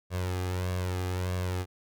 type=tone with flanger; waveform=sawtooth; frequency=91.2 Hz; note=F#2; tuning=24 cents flat; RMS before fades=-31 dBFS; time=0.1-1.66 s; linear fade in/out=50 ms; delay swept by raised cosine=1.8 to 2.48 ms; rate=1.6 Hz; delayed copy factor=+0.6; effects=none